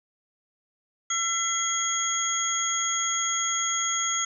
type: tone cluster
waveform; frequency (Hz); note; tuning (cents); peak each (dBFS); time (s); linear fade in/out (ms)
sine; 1345 / 2029 / 3287 / 6640; E6 / B6 / G#7 / G#8; +34 / +46 / -19 / -1; -31 / -33 / -32 / -26; 1.1-4.25; 5
effects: none